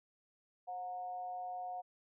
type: tone with amplitude modulation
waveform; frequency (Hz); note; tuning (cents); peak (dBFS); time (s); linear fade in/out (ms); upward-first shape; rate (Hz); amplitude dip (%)
sine; 726; F#5; -33; -37; 0.67-1.82; 20; sine; 199; 55
effects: none